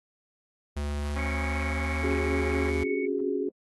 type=tone with pitch glide; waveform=square; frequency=72.7 to 76.85 Hz; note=D2 to D#2; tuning=-17 to -21 cents; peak=-29 dBFS; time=0.76-2.84 s; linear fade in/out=10 ms; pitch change=+96 cents; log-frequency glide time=1.02-2.07 s
type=harmonic tone; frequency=273.1 Hz; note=C#4; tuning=26 cents flat; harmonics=1 / 2 / 3 / 4 / 5 / 6 / 7 / 8 / 9; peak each=-38 / -41 / -43 / -44 / -45 / -46 / -46 / -47 / -48 dBFS; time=1.15-2.71 s; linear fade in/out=20 ms
type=tone; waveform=sine; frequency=2217 Hz; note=C#7; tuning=in tune; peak=-36 dBFS; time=1.18-3.06 s; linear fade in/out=10 ms
type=chord; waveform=sine; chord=C# suspended fourth; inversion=none; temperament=equal; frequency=277.2 / 370 / 415.3 Hz; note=C#4 / F#4 / G#4; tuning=0 / 0 / 0 cents; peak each=-32 / -31 / -31 dBFS; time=2.03-3.49 s; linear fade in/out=5 ms
effects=AAC 32 kbps